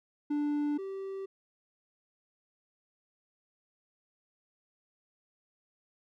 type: tone pair in turn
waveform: triangle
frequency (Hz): 293.7 / 387.8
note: D4 / G4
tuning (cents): 0 / -19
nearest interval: perfect fourth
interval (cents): 481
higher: second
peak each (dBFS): -26 / -34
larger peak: first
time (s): 0.3-0.78 / 0.78-1.26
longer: neither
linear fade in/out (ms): 10
effects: none